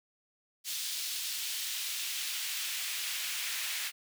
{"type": "noise with high-pass filter sweep", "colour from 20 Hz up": "pink", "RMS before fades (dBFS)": -36, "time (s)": [0.64, 3.92], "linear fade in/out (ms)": 50, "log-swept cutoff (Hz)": [3800, 2200], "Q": 1.2, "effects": []}